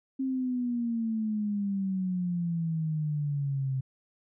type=exponential sweep; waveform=sine; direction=down; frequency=267.8 to 130.81 Hz; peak=-27 dBFS; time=0.19-3.81 s; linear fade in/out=10 ms; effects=none